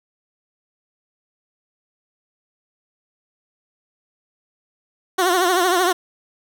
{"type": "tone with vibrato", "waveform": "15% pulse", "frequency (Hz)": 361.1, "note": "F#4", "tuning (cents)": -42, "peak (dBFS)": -9, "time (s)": [5.18, 5.93], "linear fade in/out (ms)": 10, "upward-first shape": "triangle", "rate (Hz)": 13, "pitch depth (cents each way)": 110, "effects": []}